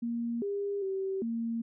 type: tone with pitch steps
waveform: sine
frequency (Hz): 234.5 / 402.6 / 385 / 230.3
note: A#3 / G4 / G4 / A#3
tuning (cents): +11 / +46 / -31 / -21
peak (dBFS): -30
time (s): 0.02-1.62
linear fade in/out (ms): 10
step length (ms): 400
effects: none